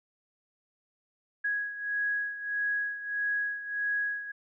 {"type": "beating tone pair", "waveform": "sine", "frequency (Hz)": [1661.2, 1662.8], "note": ["G#6", "G#6"], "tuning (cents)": [0, 2], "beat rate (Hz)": 1.6, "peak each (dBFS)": [-30, -35], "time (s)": [1.44, 4.32], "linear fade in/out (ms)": 10, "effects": []}